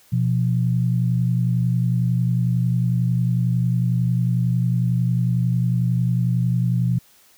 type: tone pair together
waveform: sine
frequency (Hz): 123.25 / 174.3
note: B2 / F3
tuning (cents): -3 / -3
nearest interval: tritone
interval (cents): 600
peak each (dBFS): -18 / -22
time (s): 0.12-6.99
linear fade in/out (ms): 10
effects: white hiss -54 dBFS RMS until 7.37 s